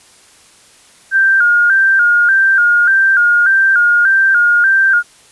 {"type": "tone with vibrato", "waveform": "sine", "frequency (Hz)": 1496, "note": "F#6", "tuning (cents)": 19, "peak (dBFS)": -7, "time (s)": [1.11, 5.03], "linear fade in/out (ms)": 50, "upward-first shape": "square", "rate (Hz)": 1.7, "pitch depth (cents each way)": 83, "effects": ["white hiss -45 dBFS RMS until 5.31 s", "resampled to 24000 Hz"]}